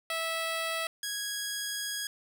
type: tone pair in turn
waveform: 10% pulse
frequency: 654 / 1656.1 Hz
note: E5 / G#6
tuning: -14 / -5 cents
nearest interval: octave + major third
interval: 1609 cents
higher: second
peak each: -22 / -24 dBFS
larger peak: first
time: 0.1-0.87 / 1.03-2.07 s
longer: second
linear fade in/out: 2 ms
effects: none